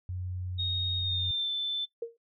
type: tone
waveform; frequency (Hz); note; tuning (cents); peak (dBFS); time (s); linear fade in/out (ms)
sine; 91; F#2; -28; -33; 0.09-1.31; 0
type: tone with pitch glide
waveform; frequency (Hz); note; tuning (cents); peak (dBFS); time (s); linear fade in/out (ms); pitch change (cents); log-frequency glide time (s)
sine; 3729 to 3530; A#7 to A7; 0 to +5; -28; 0.58-1.86; 20; -95; 0.98-1.51
type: tone with exponential decay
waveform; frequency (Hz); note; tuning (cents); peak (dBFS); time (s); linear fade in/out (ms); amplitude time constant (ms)
sine; 463.6; A#4; -10; -27; 2.02-2.17; 5; 31
effects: noise-tail reverb RT60 0.1 s tail -17 dB re dry